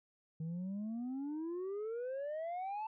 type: exponential sweep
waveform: sine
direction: up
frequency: 156.5 to 890 Hz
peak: -35 dBFS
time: 0.4-2.87 s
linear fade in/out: 5 ms
effects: tanh soft clip ceiling -37 dBFS